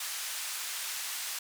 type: band-pass noise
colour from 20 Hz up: white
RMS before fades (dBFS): -37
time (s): 0-1.39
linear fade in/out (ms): 5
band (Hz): 1100 to 11000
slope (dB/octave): 12
effects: none